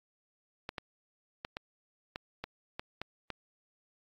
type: clicks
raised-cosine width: 0.3 ms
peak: -21 dBFS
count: 9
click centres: 0.691 / 0.782 / 1.449 / 1.569 / 2.159 / 2.44 / 2.795 / 3.016 / 3.303 s
effects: AAC 48 kbps